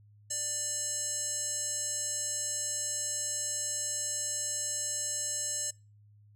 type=tone with band-pass filter; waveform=square; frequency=590 Hz; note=D5; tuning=8 cents sharp; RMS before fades=-34 dBFS; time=0.3-5.71 s; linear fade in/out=10 ms; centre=7500 Hz; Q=6.6; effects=noise-tail reverb RT60 0.3 s tail -25 dB re dry + added 104 Hz sine -56 dBFS peak until 6.35 s